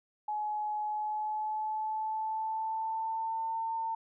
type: tone with pitch glide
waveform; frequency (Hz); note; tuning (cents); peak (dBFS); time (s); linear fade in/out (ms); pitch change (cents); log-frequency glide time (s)
sine; 846 to 901.5; G#5 to A5; +32 to +42; -31; 0.28-3.95; 5; +110; 0.82-3.51
effects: none